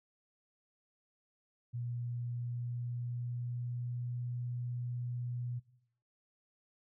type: tone with pitch glide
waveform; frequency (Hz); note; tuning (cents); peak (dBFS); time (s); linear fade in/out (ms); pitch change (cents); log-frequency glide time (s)
sine; 120.4 to 122.01; B2 to B2; -44 to -21; -36; 1.73-5.6; 20; +23; 2.12-4.21
effects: noise-tail reverb RT60 0.7 s tail -18 dB re dry